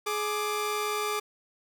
sawtooth tone pair together, 420.1 / 1182.4 Hz, G#4 / D6, +20 / +11 cents, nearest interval octave + tritone, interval 1791 cents, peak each -27 dBFS, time 0.06-1.2 s, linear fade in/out 10 ms, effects none

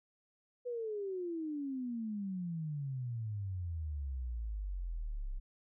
sine exponential sweep, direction down, 498.1 to 31.65 Hz, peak -36 dBFS, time 0.65-5.4 s, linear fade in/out 20 ms, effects none

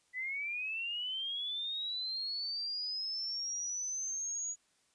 sine linear sweep, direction up, 1975.5 to 6810 Hz, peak -35 dBFS, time 0.13-4.56 s, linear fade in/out 50 ms, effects white hiss -72 dBFS RMS until 4.94 s + resampled to 22050 Hz

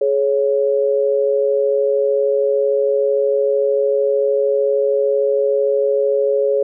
sine tone pair together, 421.2 / 554.4 Hz, G#4 / C#5, +24 / 0 cents, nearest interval perfect fourth, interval 476 cents, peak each -16 dBFS, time 0.01-6.63 s, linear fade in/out 5 ms, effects none

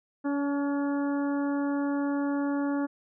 harmonic tone with a mistuned harmonic, 283.3 Hz, C#4, 38 cents sharp, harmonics 1 / 2 / 3 / 4 / 5 / 6, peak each -26 / -36 / -39 / -42 / -42 / -46 dBFS, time 0.24-2.87 s, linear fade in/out 20 ms, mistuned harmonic 3, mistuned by +16 cents, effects none

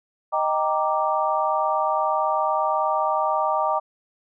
sine chord, Eb major seventh, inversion none, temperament equal, 622.3 / 784 / 932.3 / 1174.7 Hz, Eb5 / G5 / Bb5 / D6, 0 / 0 / 0 / 0 cents, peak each -25 dBFS, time 0.32-3.8 s, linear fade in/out 20 ms, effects none

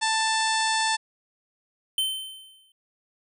harmonic tone, 885 Hz, A5, 10 cents sharp, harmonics 1 / 2 / 3 / 4 / 5 / 6 / 7 / 8 / 9 / 10, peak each -25 / -28 / -34 / -31 / -32 / -34 / -39 / -39 / -36 / -36 dBFS, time 0.01-0.97 s, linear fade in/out 20 ms
square tone with exponential decay, 3086 Hz, G7, 28 cents flat, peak -21 dBFS, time 1.98-2.72 s, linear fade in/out 2 ms, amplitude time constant 160 ms
effects none

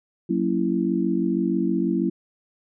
sine chord, F# dominant seventh, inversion none, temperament just, 185 / 231.2 / 277.5 / 333 Hz, F#3 / A#3 / C#4 / E4, 0 / -14 / +2 / +18 cents, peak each -25 / -26 / -27 / -24 dBFS, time 0.29-2.1 s, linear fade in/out 10 ms, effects none

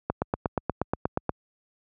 click train, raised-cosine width 1 ms, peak -10 dBFS, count 11, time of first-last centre 0.1-1.293 s, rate 8.38 Hz, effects high-pass 60 Hz 12 dB/octave

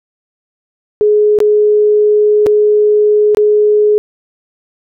sine tone with dropouts, 420.5 Hz, G#4, 22 cents sharp, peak -6 dBFS, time 1.01-3.98 s, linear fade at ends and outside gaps 0 ms, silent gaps 1.388-1.403 / 2.462-2.467 / 3.348-3.371 s, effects none

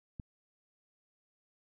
click, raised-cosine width 5 ms, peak -29 dBFS, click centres 0.198 s, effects none

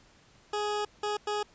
20% pulse tone bursts at uneven times, 417.3 Hz, G#4, 8 cents sharp, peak -24 dBFS, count 3, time 0.53-0.85 / 1.03-1.17 / 1.27-1.43 s, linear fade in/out 5 ms, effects pink hiss -60 dBFS RMS until 1.54 s + resampled to 16000 Hz

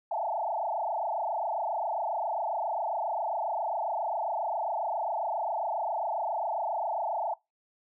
sine tone with frequency modulation, 773 Hz, G5, 24 cents flat, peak -28 dBFS, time 0.11-7.34 s, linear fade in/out 5 ms, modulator 27.4 Hz, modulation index 4.7, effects noise-tail reverb RT60 0.2 s tail -22 dB re dry

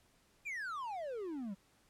triangle exponential sweep, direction down, 2489 to 185 Hz, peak -37 dBFS, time 0.45-1.55 s, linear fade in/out 20 ms, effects pink hiss -70 dBFS RMS until 1.89 s + low-pass 12000 Hz 12 dB/octave

